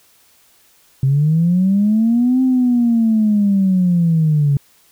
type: linear two-way sweep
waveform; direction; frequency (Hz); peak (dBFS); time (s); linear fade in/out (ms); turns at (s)
sine; up then down; 130.81 to 261.1 to 138.8; -10; 1.03-4.57; 2; 2.42
effects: tanh soft clip ceiling -6 dBFS + white hiss -53 dBFS RMS until 4.91 s